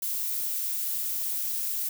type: noise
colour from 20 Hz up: violet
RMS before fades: -30 dBFS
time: 0.02-1.89 s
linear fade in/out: 5 ms
effects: none